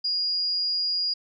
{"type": "tone", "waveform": "sine", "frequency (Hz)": 4861, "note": "D#8", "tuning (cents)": -41, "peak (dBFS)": -23, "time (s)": [0.04, 1.14], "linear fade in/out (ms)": 10, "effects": []}